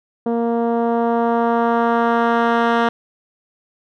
10% pulse tone with low-pass filter sweep, 233.1 Hz, A#3, in tune, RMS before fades -17 dBFS, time 0.26-2.89 s, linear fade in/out 5 ms, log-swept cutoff 470 to 2300 Hz, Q 0.94, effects none

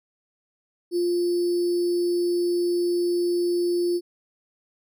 sine tone with sample-and-hold, 350 Hz, F4, 4 cents sharp, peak -20 dBFS, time 0.91-4.01 s, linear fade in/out 50 ms, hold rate 4900 Hz, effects resampled to 32000 Hz

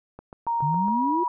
click train, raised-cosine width 1 ms, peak -26 dBFS, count 6, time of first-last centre 0.19-0.883 s, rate 7.22 Hz
sine tone with pitch glide, 932.3 to 968.5 Hz, A#5 to B5, 0 to -34 cents, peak -22 dBFS, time 0.47-1.28 s, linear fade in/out 2 ms, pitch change +66 cents, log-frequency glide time 0.79-1.06 s
sine exponential sweep, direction up, 138.59 to 363.4 Hz, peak -24 dBFS, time 0.62-1.24 s, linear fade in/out 10 ms
effects none

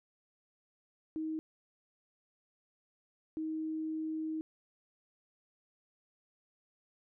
sine tone bursts at uneven times, 315.4 Hz, D#4, 24 cents sharp, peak -34 dBFS, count 2, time 1.16-1.39 / 3.37-4.41 s, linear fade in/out 0 ms, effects none

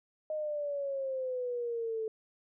sine exponential sweep, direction down, 622.3 to 436.6 Hz, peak -32 dBFS, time 0.3-2.08 s, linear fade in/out 2 ms, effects none

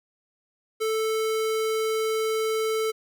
square tone, 440 Hz, A4, in tune, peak -24 dBFS, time 0.8-2.92 s, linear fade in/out 20 ms, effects none

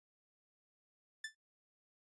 sawtooth tone with exponential decay, 1760 Hz, A6, in tune, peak -34 dBFS, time 1.24-1.35 s, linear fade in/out 5 ms, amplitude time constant 22 ms, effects noise-tail reverb RT60 0.1 s tail -17 dB re dry + resampled to 22050 Hz

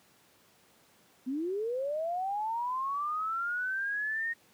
sine linear sweep, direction up, 243.9 to 1864.7 Hz, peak -30 dBFS, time 1.26-4.34 s, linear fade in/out 20 ms, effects pink hiss -63 dBFS RMS until 4.53 s + high-pass 150 Hz 12 dB/octave

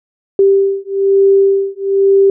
sine beating tone pair, 392 / 393.1 Hz, G4 / G4, 0 / +5 cents, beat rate 1.1 Hz, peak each -11 dBFS, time 0.39-2.3 s, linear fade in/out 2 ms, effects none

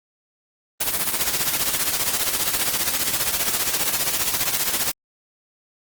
white noise with tremolo, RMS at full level -19 dBFS, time 0.8-4.92 s, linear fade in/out 10 ms, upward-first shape triangle, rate 15 Hz, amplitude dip 75%, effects Opus 24 kbps

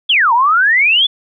sine exponential two-way sweep, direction down then up, 3520 to 900 to 3520 Hz, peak -8 dBFS, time 0.09-1.07 s, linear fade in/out 10 ms, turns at 0.33 s, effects none

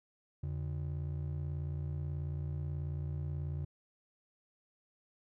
triangle ring-modulated tone, 113.4 Hz, A#2, 47 cents flat, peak -30 dBFS, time 0.43-3.65 s, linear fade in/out 5 ms, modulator 29.2 Hz, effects none

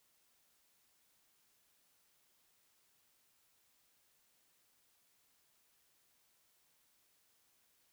silence, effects white hiss -74 dBFS RMS until 7.92 s

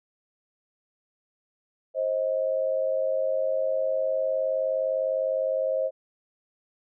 sine tone pair together, 530 / 629.7 Hz, C5 / D#5, +22 / +21 cents, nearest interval minor third, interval 299 cents, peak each -25 / -27 dBFS, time 1.94-5.91 s, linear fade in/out 50 ms, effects none

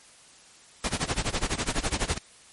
pink noise with tremolo, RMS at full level -25 dBFS, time 0.84-2.18 s, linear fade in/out 2 ms, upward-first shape sine, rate 12 Hz, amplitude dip 90%, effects white hiss -53 dBFS RMS until 2.52 s + MP3 48 kbps

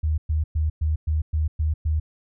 sine tone bursts, 77.5 Hz, D#2, 6 cents flat, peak -19 dBFS, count 8, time 0.03-2 s, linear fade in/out 10 ms, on 150 ms, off 110 ms, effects none

